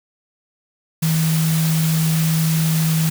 sine tone in noise, 160.1 Hz, D#3, 50 cents sharp, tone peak -15 dBFS, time 1.02-3.1 s, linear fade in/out 10 ms, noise white, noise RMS -26 dBFS, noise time 1.02-3.1 s, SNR +8 dB, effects none

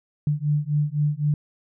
sine beating tone pair, 146.3 / 150.2 Hz, D3 / D3, -6 / +39 cents, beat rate 3.9 Hz, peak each -23 dBFS, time 0.27-1.34 s, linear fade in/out 2 ms, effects none

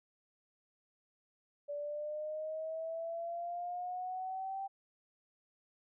sine exponential sweep, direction up, 577 to 784 Hz, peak -37 dBFS, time 1.68-4.68 s, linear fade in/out 20 ms, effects none

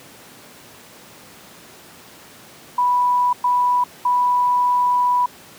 sine tone bursts at uneven times, 985 Hz, B5, 5 cents flat, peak -14 dBFS, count 3, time 2.78-3.33 / 3.44-3.84 / 4.05-5.26 s, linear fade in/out 5 ms, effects pink hiss -43 dBFS RMS until 5.58 s + high-pass 150 Hz 12 dB/octave

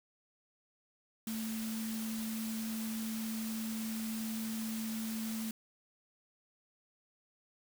sine tone in noise, 221.9 Hz, A3, 15 cents sharp, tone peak -36 dBFS, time 1.27-5.51 s, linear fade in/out 2 ms, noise white, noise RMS -45 dBFS, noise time 1.27-5.51 s, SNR +6 dB, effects none

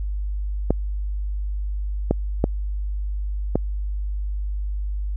clicks, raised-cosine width 2 ms, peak -4 dBFS, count 4, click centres 0.706 / 2.11 / 2.441 / 3.556 s, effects added 50 Hz sine -23 dBFS peak until 5.16 s

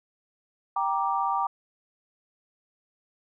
sine chord, G minor, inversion none, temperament just, 784 / 940.8 / 1176 Hz, G5 / Bb5 / D6, 0 / +16 / +2 cents, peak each -28 dBFS, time 0.76-1.47 s, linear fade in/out 5 ms, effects none

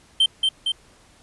triangle tone with echo, 3125 Hz, G7, 6 cents flat, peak -12 dBFS, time 0.2-0.26 s, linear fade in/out 5 ms, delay 230 ms, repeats 2, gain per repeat -3 dB, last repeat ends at 0.72 s, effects pink hiss -54 dBFS RMS until 1.22 s + resampled to 24000 Hz

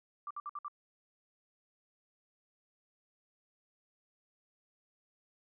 sine tone bursts, 1175 Hz, D6, 1 cent sharp, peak -38 dBFS, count 5, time 0.27-0.682 s, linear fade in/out 2 ms, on 36 ms, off 58 ms, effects none

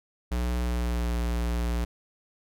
square tone with pitch glide, 60.5 to 58.98 Hz, B1 to A#1, -35 to +21 cents, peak -26 dBFS, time 0.31-1.85 s, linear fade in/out 10 ms, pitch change -44 cents, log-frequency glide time 0.59-1.1 s, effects none

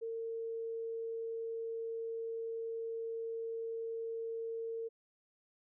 sine tone, 455.2 Hz, A#4, 41 cents flat, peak -37 dBFS, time 0.01-4.89 s, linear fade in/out 20 ms, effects none

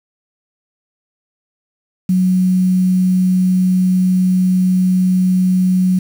sine tone with quantisation, 184.2 Hz, F#3, 7 cents flat, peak -10 dBFS, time 2.09-5.99 s, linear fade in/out 5 ms, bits 6, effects none

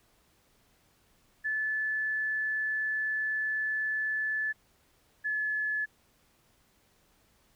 sine tone pair in turn, 1736 / 1717.1 Hz, A6 / A6, -24 / -43 cents, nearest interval unison, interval 19 cents, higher first, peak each -28 dBFS, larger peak neither, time 1.44-4.53 / 5.24-5.86 s, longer first, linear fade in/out 20 ms, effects pink hiss -67 dBFS RMS until 7.55 s

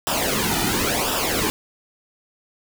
pink noise with flanger, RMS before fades -22 dBFS, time 0.07-1.5 s, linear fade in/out 0 ms, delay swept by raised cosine 0.46 to 1.86 ms, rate 0.95 Hz, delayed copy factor -0.75, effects none

